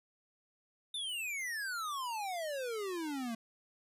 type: exponential sweep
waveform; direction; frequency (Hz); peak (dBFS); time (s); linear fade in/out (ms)
square; down; 3637 to 221.6; -37; 0.94-3.35; 5
effects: resampled to 32000 Hz